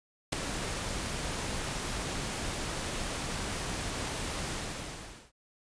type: noise with ADSR envelope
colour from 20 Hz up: pink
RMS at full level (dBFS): -26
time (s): 0.32-5.32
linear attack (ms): 9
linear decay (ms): 6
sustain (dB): -9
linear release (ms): 830
effects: resampled to 22050 Hz